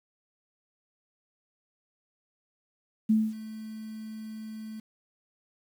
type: tone with ADSR envelope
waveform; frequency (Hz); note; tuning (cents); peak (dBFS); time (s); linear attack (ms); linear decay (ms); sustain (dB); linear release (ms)
sine; 218.4; A3; -13; -18; 3.09-4.8; 12; 230; -19; 5
effects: 9-bit